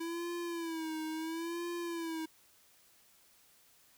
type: tone with vibrato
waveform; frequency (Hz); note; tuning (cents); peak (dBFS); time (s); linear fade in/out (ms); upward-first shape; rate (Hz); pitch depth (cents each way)
square; 329.6; E4; 0; -37; 0-2.26; 10; sine; 0.73; 83
effects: white hiss -65 dBFS RMS until 3.97 s